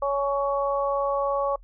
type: harmonic tone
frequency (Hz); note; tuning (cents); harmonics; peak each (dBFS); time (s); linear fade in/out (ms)
279.8; C#4; +16; 2 / 3 / 4; -24 / -31 / -27; 0.02-1.56; 5
effects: noise-tail reverb RT60 0.1 s tail -26 dB re dry + added 41 Hz sine -46 dBFS peak until 1.63 s